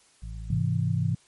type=harmonic tone; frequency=55 Hz; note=A1; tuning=in tune; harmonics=1 / 2 / 3; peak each=-35 / -41 / -45 dBFS; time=0.22-0.61 s; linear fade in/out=10 ms
type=chord; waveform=sine; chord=Ab augmented; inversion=none; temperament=equal; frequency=103.83 / 130.81 / 164.81 Hz; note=Ab2 / C3 / E3; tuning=0 / 0 / 0 cents; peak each=-27 dBFS; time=0.5-1.15 s; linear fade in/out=5 ms
effects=white hiss -60 dBFS RMS until 1.27 s + MP3 48 kbps